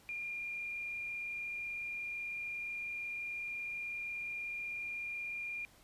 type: tone with frequency modulation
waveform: sine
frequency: 2406 Hz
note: D7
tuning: 41 cents sharp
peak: -38 dBFS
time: 0.09-5.65 s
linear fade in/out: 0 ms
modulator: 34.3 Hz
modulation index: 0.73
effects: pink hiss -63 dBFS RMS until 5.83 s + resampled to 32000 Hz